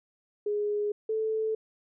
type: tone pair in turn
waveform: sine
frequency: 415.3 / 438.7 Hz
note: G#4 / A4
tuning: 0 / -5 cents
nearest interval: minor second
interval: 95 cents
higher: second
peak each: -26 dBFS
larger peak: neither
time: 0.46-0.92 / 1.09-1.55 s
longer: neither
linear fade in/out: 5 ms
effects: none